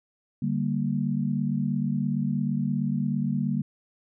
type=chord; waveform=sine; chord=G minor; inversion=second; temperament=equal; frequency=146.83 / 196 / 233.1 Hz; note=D3 / G3 / Bb3; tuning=0 / 0 / 0 cents; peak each=-28 dBFS; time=0.42-3.62 s; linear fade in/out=5 ms; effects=none